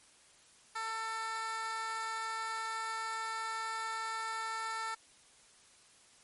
15% pulse tone with high-pass filter, 446.3 Hz, A4, 25 cents sharp, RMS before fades -38 dBFS, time 0.75-4.95 s, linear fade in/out 10 ms, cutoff 1100 Hz, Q 1.7, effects white hiss -62 dBFS RMS until 6.23 s + MP3 48 kbps

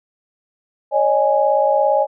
sine chord, C# suspended second, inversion none, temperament equal with one note detuned, 554.4 / 611.9 / 830.6 Hz, C#5 / D#5 / G#5, 0 / -29 / 0 cents, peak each -17 dBFS, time 0.91-2.07 s, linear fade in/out 50 ms, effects none

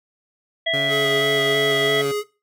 harmonic tone, 659 Hz, E5, 1 cent flat, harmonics 1 / 3 / 5, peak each -23 / -23 / -23 dBFS, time 0.66-2.02 s, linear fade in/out 10 ms
15% pulse tone, 140.9 Hz, C#3, 29 cents sharp, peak -20 dBFS, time 0.73-2.12 s, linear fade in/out 10 ms
square tone with vibrato, 420 Hz, G#4, 19 cents sharp, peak -22 dBFS, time 0.88-2.24 s, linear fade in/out 50 ms, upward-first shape square, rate 3 Hz, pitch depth 16 cents each way
effects noise-tail reverb RT60 0.3 s tail -20 dB re dry

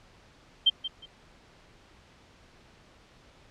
sine tone with echo, 3144 Hz, G7, 4 cents sharp, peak -16 dBFS, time 0.66-0.7 s, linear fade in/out 10 ms, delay 180 ms, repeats 2, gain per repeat -13 dB, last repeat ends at 1.06 s, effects pink hiss -57 dBFS RMS until 3.5 s + low-pass 5000 Hz 12 dB/octave

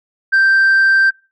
sine tone, 1568 Hz, G6, in tune, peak -6 dBFS, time 0.32-1.11 s, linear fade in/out 20 ms, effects noise-tail reverb RT60 0.3 s tail -22 dB re dry + tanh soft clip ceiling -7 dBFS

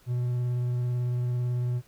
triangle tone with vibrato, 122.9 Hz, B2, 8 cents flat, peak -23 dBFS, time 0.06-1.82 s, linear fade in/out 50 ms, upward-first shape sine, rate 18 Hz, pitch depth 13 cents each way, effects pink hiss -60 dBFS RMS until 1.87 s

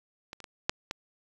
clicks, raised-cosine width 0.2 ms, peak -23 / -29 / -25 / -7 / -15 dBFS, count 5, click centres 0.331 / 0.403 / 0.442 / 0.695 / 0.911 s, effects resampled to 24000 Hz + 8-bit

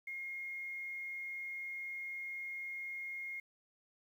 sine tone with quantisation, 2142 Hz, C7, 40 cents sharp, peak -40 dBFS, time 0.07-3.4 s, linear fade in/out 5 ms, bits 11, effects none

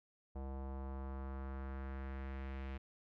square tone with low-pass filter sweep, 67 Hz, C2, 42 cents sharp, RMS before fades -44 dBFS, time 0.35-2.78 s, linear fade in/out 10 ms, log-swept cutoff 770 to 2500 Hz, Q 1.7, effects none

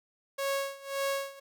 sawtooth tone with tremolo, 551 Hz, C#5, 11 cents flat, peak -24 dBFS, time 0.38-1.4 s, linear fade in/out 10 ms, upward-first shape sine, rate 1.8 Hz, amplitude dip 90%, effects none

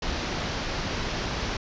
pink low-pass noise, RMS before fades -30 dBFS, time 0.02-1.57 s, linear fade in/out 5 ms, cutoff 6000 Hz, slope 48 dB/octave, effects resampled to 16000 Hz

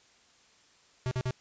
square tone bursts, 127.4 Hz, C3, 46 cents flat, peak -29 dBFS, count 3, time 1.06-1.308 s, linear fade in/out 0 ms, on 52 ms, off 46 ms, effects white hiss -62 dBFS RMS until 1.4 s + resampled to 16000 Hz

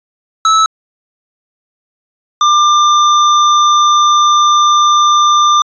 square tone pair in turn, 1305 / 1193.3 Hz, E6 / D6, -18 / +27 cents, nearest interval major second, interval 155 cents, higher first, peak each -7 dBFS, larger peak neither, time 0.45-0.66 / 2.41-5.62 s, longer second, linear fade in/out 2 ms, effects resampled to 16000 Hz

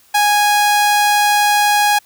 sawtooth tone, 828 Hz, G#5, 5 cents flat, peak -7 dBFS, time 0.14-1.99 s, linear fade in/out 10 ms, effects white hiss -51 dBFS RMS until 2.05 s

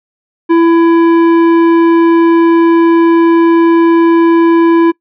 sine tone with tanh clipping, 333.8 Hz, E4, 22 cents sharp, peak -6 dBFS, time 0.49-4.92 s, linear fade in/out 20 ms, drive 12 dB, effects noise-tail reverb RT60 0.1 s tail -23 dB re dry

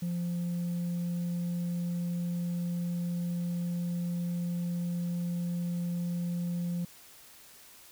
sine tone, 173.9 Hz, F3, 7 cents flat, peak -27 dBFS, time 0.02-6.85 s, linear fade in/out 5 ms, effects tanh soft clip ceiling -29 dBFS + white hiss -54 dBFS RMS until 7.91 s

